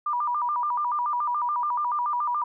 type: tone with vibrato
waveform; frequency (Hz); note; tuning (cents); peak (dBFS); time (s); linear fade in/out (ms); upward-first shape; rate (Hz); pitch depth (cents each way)
sine; 1077; C6; +50; -23; 0.06-2.44; 5; square; 7; 180
effects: none